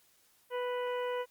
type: harmonic tone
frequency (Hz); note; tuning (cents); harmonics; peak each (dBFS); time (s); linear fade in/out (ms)
493.9; B4; 0; 1 / 2 / 3 / 4 / 5 / 6; -33 / -39 / -46 / -47 / -52 / -49; 0.5-1.26; 50
effects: white hiss -67 dBFS RMS until 1.3 s + Opus 48 kbps